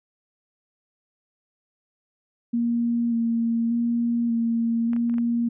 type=tone with vibrato; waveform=sine; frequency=233.1 Hz; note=A#3; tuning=in tune; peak=-20 dBFS; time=2.53-5.49 s; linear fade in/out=10 ms; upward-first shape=square; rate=0.85 Hz; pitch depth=17 cents each way
type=clicks; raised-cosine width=0.5 ms; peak=-25 / -28 / -31 / -32 / -26 dBFS; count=5; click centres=4.933 / 4.964 / 5.097 / 5.141 / 5.183 s
effects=none